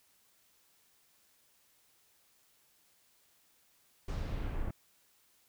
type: noise with low-pass filter sweep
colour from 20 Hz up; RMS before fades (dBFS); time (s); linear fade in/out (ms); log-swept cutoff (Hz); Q
brown; -36; 4.08-4.71; 5; 7600 to 1600; 0.97
effects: white hiss -69 dBFS RMS until 5.48 s